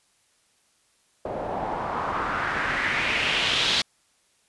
white noise with low-pass filter sweep, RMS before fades -26 dBFS, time 1.25-3.82 s, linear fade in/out 5 ms, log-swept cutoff 600 to 4000 Hz, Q 2.8, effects white hiss -65 dBFS RMS until 4.48 s + resampled to 24000 Hz

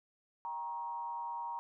sine tone with frequency modulation, 941 Hz, A#5, 16 cents sharp, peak -37 dBFS, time 0.45-1.59 s, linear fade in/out 0 ms, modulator 154 Hz, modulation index 0.57, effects none

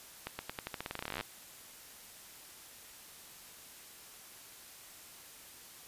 accelerating click train, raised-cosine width 0.3 ms, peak -21 dBFS, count 23, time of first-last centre 0.27-1.21 s, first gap 120 ms, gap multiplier 0.88, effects white hiss -53 dBFS RMS until 5.87 s + resampled to 32000 Hz

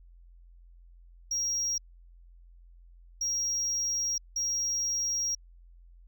sine tone bursts at uneven times, 5630 Hz, F8, 13 cents sharp, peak -25 dBFS, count 3, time 1.31-1.78 / 3.21-4.18 / 4.36-5.35 s, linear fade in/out 5 ms, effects tanh soft clip ceiling -26 dBFS + added 43 Hz sine -51 dBFS peak until 6.07 s

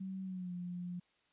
sine tone with pitch glide, 190.1 to 177.37 Hz, F#3 to F3, +47 to +27 cents, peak -39 dBFS, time 0-1 s, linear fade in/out 10 ms, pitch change -120 cents, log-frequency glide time 0.23-0.53 s, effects white hiss -74 dBFS RMS until 1.32 s + resampled to 8000 Hz

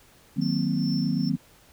sine chord, C half-diminished seventh, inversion first, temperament equal, 155.56 / 185 / 233.1 / 261.6 Hz, Eb3 / Gb3 / Bb3 / C4, 0 / 0 / 0 / 0 cents, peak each -28 dBFS, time 0.36-1.37 s, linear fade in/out 20 ms
triangle tone with tremolo, 5370 Hz, E8, 31 cents sharp, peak -33 dBFS, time 0.41-1.3 s, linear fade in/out 10 ms, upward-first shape sine, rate 2.4 Hz, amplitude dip 70%
effects pink hiss -56 dBFS RMS until 1.72 s

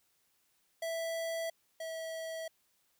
square tone pair in turn, 659 / 649.2 Hz, E5 / E5, -1 / -27 cents, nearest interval unison, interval 26 cents, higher first, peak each -35 / -39 dBFS, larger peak first, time 0.82-1.5 / 1.8-2.48 s, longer neither, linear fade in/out 5 ms, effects white hiss -74 dBFS RMS until 2.99 s

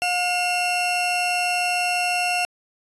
40% pulse tone pair together, 717 / 2713 Hz, F5 / E7, +45 / +49 cents, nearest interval octave + major seventh, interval 2304 cents, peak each -22 dBFS, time 0.02-2.45 s, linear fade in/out 0 ms, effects resampled to 24000 Hz

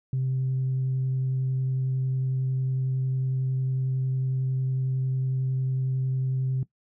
sine tone with vibrato, 130.9 Hz, C3, 1 cent sharp, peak -22 dBFS, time 0.13-6.63 s, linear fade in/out 2 ms, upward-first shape triangle, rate 11 Hz, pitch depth 9 cents each way, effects noise-tail reverb RT60 0.1 s tail -18 dB re dry + tanh soft clip ceiling -20 dBFS

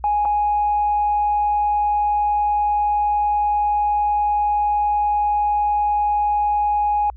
sine tone with dropouts, 830.6 Hz, G#5, in tune, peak -15 dBFS, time 0.04-7.1 s, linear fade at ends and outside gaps 1 ms, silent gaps 0.251-0.255 s, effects tanh soft clip ceiling -11 dBFS + added 60 Hz sine -36 dBFS peak until 7.16 s

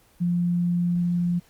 sine tone, 174.61 Hz, F3, in tune, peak -20 dBFS, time 0.2-1.4 s, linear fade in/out 20 ms, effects pink hiss -58 dBFS RMS until 1.49 s + Opus 24 kbps

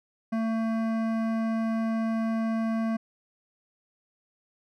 sine tone with hard clipping, 224.5 Hz, A3, 35 cents sharp, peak -27 dBFS, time 0.32-2.97 s, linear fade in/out 10 ms, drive 14 dB, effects none

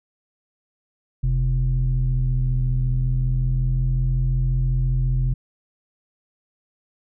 sine tone pair together, 42.57 / 128 Hz, F1 / C3, -44 / -38 cents, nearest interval octave + perfect fifth, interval 1906 cents, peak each -19 dBFS, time 1.23-5.34 s, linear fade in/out 10 ms, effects tanh soft clip ceiling -13 dBFS

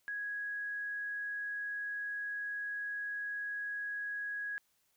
sine tone, 1661.2 Hz, G#6, in tune, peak -36 dBFS, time 0.08-4.58 s, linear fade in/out 0 ms, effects white hiss -75 dBFS RMS until 4.96 s

